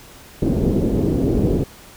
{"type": "low-pass noise", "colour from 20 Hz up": "white", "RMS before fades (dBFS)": -18, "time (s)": [0.42, 1.64], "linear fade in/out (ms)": 5, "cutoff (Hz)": 390, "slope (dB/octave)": 24, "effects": ["pink hiss -43 dBFS RMS until 1.96 s"]}